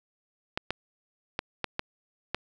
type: clicks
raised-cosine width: 0.3 ms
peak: -12 dBFS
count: 6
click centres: 0.575 / 0.706 / 1.391 / 1.643 / 1.794 / 2.346 s
effects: none